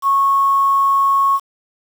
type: tone with quantisation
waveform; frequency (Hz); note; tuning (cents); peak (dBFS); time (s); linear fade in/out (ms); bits
sine; 1100; C#6; -14; -11; 0.02-1.4; 50; 6
effects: none